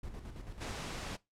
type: noise with tremolo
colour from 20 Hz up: brown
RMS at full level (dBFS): -43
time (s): 0.03-0.72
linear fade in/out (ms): 5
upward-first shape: square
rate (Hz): 9.1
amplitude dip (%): 50
type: low-pass noise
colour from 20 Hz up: pink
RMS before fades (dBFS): -42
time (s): 0.6-1.17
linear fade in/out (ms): 20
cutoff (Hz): 7100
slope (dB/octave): 12
effects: noise-tail reverb RT60 0.2 s tail -20 dB re dry + low-pass 12000 Hz 12 dB/octave